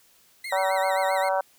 35% pulse tone with vibrato, 2000 Hz, B6, 21 cents sharp, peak -30 dBFS, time 0.44-1.29 s, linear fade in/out 5 ms, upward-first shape sine, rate 7.6 Hz, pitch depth 140 cents each way
harmonic tone, 190.5 Hz, G3, 49 cents flat, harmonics 3 / 4 / 5 / 6 / 7 / 8, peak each -25 / -26 / -28 / -36 / -36 / -34 dBFS, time 0.52-1.41 s, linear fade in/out 5 ms
effects white hiss -59 dBFS RMS until 1.58 s

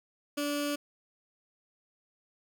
15% pulse tone with notch filter, 290 Hz, D4, 22 cents flat, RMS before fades -32 dBFS, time 0.37-0.76 s, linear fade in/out 10 ms, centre 880 Hz, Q 1.4, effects none

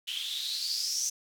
blue noise with band-pass filter sweep, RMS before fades -33 dBFS, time 0.07-1.1 s, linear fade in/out 10 ms, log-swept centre 3000 to 6100 Hz, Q 9, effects none

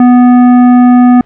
triangle tone with tanh clipping, 246.9 Hz, B3, in tune, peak -3 dBFS, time 0-1.21 s, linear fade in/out 2 ms, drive 17 dB, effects pink hiss -44 dBFS RMS until 1.25 s + low-pass 2000 Hz 12 dB/octave

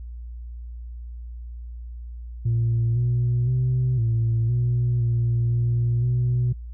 sine tone with pitch steps, 116 / 121.2 / 126.8 / 114.5 / 121.1 / 117.6 / 118.6 / 123 Hz, A#2 / B2 / B2 / A#2 / B2 / A#2 / A#2 / B2, -8 / -32 / +46 / -31 / -34 / +16 / +30 / -7 cents, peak -17 dBFS, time 2.45-6.53 s, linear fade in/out 10 ms, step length 510 ms, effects tanh soft clip ceiling -16 dBFS + added 59 Hz sine -33 dBFS peak until 6.73 s

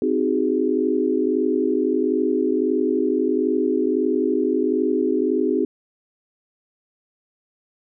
sine chord, Ab dominant seventh, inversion first, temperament just, 259.6 / 311.5 / 373.8 / 415.3 Hz, C4 / Eb4 / Gb4 / Ab4, -13 / +2 / +18 / 0 cents, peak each -23 dBFS, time 0.02-5.65 s, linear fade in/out 2 ms, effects none

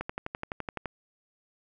click train, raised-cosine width 0.5 ms, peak -18 dBFS, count 11, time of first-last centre 0.01-0.857 s, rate 11.8 Hz, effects none

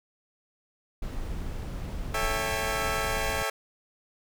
brown noise, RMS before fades -34 dBFS, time 1.02-3.43 s, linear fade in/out 5 ms
15% pulse chord, A dominant seventh, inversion none, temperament equal with one note detuned, 440 / 554.4 / 659.3 / 799.1 Hz, A4 / C#5 / E5 / G5, 0 / 0 / 0 / +33 cents, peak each -27 dBFS, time 2.14-3.5 s, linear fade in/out 5 ms
effects none

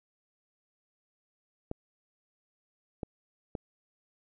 clicks, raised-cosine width 2 ms, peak -21 dBFS, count 3, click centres 1.714 / 3.032 / 3.552 s, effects none

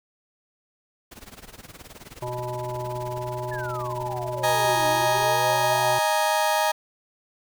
pink noise with tremolo, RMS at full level -41 dBFS, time 1.11-5.25 s, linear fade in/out 10 ms, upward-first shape sine, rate 19 Hz, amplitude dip 85%
harmonic tone, 123.47 Hz, B2, in tune, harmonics 1 / 3 / 5 / 7 / 8, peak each -33 / -35 / -33 / -36 / -36 dBFS, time 2.22-5.99 s, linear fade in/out 5 ms
sine exponential two-way sweep, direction down then up, 1760 to 302.1 to 827 Hz, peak -33 dBFS, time 3.51-6.01 s, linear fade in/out 10 ms, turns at 4.87 s
35% pulse chord, D# suspended fourth, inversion none, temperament just, 622.3 / 829.7 / 933.4 Hz, D#5 / G#5 / A#5, 0 / -2 / +2 cents, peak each -23 dBFS, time 4.43-6.72 s, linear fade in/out 10 ms
effects none

